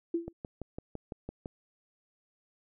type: tone with exponential decay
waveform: sine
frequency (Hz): 337.3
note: E4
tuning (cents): +40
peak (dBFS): -24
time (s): 0.14-0.33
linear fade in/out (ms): 5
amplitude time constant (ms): 41
type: click train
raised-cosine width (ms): 2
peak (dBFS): -25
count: 8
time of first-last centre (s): 0.28-1.458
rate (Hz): 5.94
effects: none